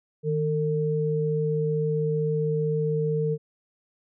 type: tone pair together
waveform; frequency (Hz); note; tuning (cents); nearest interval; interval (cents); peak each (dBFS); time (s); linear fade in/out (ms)
sine; 155.56 / 451.1; D#3 / A4; 0 / +43; octave + tritone; 1843; -25; 0.23-3.38; 50
effects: none